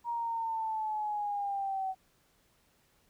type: linear sweep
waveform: sine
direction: down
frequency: 948 to 754 Hz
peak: -31 dBFS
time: 0.04-1.95 s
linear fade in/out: 50 ms
effects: pink hiss -69 dBFS RMS until 3.09 s